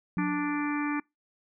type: tone with exponential decay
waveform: sine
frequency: 180.7 Hz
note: F#3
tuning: 41 cents flat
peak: -26 dBFS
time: 0.17-0.91 s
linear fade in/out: 0 ms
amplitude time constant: 160 ms
type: harmonic tone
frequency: 293.7 Hz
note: D4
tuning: in tune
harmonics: 1 / 3 / 4 / 5 / 6 / 7 / 8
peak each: -28 / -38 / -37 / -42 / -39 / -43 / -40 dBFS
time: 0.18-1 s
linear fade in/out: 5 ms
effects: noise-tail reverb RT60 0.2 s tail -26 dB re dry